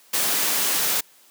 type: noise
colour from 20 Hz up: white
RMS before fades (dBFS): -22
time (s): 0.13-1.01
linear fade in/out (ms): 10
effects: white hiss -54 dBFS RMS until 1.3 s + high-pass 200 Hz 12 dB/octave